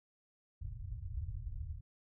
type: low-pass noise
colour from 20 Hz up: white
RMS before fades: -42 dBFS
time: 0.61-1.81 s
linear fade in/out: 10 ms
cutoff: 110 Hz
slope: 48 dB/octave
effects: none